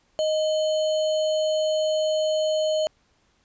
sine tone with sample-and-hold, 622.3 Hz, D#5, in tune, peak -20 dBFS, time 0.19-2.87 s, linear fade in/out 0 ms, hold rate 3675 Hz, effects pink hiss -65 dBFS RMS until 3.44 s + resampled to 16000 Hz

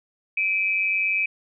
sine tone pair together, 2349 / 2541 Hz, D7 / D#7, 0 / +36 cents, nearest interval minor second, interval 136 cents, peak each -23 dBFS, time 0.37-1.26 s, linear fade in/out 5 ms, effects none

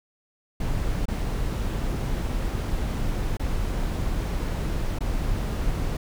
brown noise with dropouts, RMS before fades -26 dBFS, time 0.6-5.97 s, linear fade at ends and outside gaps 5 ms, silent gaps 1.056-1.082 / 3.371-3.395 / 4.988-5.006 s, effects none

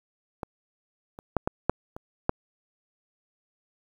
clicks, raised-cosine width 1 ms, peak -18 / -27 / -8 / -11 / -6 / -24 / -7 dBFS, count 7, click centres 0.432 / 1.189 / 1.367 / 1.475 / 1.696 / 1.965 / 2.294 s, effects 8-bit

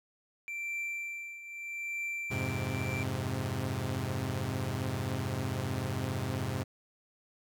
triangle tone with tremolo, 2349 Hz, D7, in tune, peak -31 dBFS, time 0.48-3.03 s, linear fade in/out 0 ms, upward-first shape triangle, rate 0.8 Hz, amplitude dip 75%
sawtooth chord, F minor, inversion none, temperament equal with one note detuned, 88.32 / 103.83 / 130.81 Hz, F2 / Ab2 / C3, +20 / 0 / 0 cents, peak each -35 / -32 / -31 dBFS, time 2.3-6.64 s, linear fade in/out 20 ms
effects none

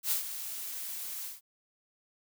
blue noise with ADSR envelope, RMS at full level -28 dBFS, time 0.03-1.41 s, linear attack 83 ms, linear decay 110 ms, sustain -11 dB, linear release 160 ms, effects none

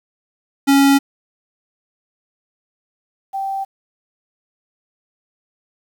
square / sine tone pair in turn, 277.2 / 780 Hz, C#4 / G5, 0 / -9 cents, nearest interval octave + tritone, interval 1791 cents, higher second, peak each -10 / -20 dBFS, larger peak first, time 0.67-0.99 / 3.33-3.65 s, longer neither, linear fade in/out 20 ms, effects 8-bit

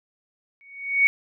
sine tone with exponential growth, 2232 Hz, C#7, 11 cents sharp, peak -11 dBFS, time 0.61-1.07 s, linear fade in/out 0 ms, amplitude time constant 100 ms, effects none

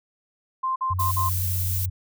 sine tone bursts, 1046.5 Hz, C6, in tune, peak -22 dBFS, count 4, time 0.63-1.294 s, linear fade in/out 10 ms, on 130 ms, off 48 ms
sine tone, 91.6 Hz, F#2, 17 cents flat, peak -24 dBFS, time 0.9-1.9 s, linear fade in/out 10 ms
violet noise, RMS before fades -29 dBFS, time 0.99-1.86 s, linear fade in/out 10 ms
effects none

